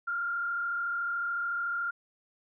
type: tone with frequency modulation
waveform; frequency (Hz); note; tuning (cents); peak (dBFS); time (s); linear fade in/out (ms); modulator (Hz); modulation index
sine; 1396.9; F6; 0; -29; 0.07-1.91; 10; 33.8; 0.74
effects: none